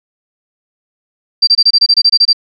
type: tone bursts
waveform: sine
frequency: 4699 Hz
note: D8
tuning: in tune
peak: -4 dBFS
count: 12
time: 1.42-2.331 s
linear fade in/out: 10 ms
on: 53 ms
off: 25 ms
effects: none